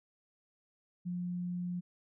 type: tone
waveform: sine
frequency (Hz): 177.5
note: F3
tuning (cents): +28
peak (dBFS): -34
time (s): 1.05-1.81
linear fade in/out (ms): 20
effects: none